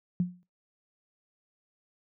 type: tone with exponential decay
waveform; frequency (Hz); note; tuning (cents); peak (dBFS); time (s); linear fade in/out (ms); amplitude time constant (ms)
sine; 178.8; F3; +41; -20; 0.2-0.43; 0; 48
effects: noise-tail reverb RT60 0.2 s tail -19 dB re dry + high-pass 100 Hz 12 dB/octave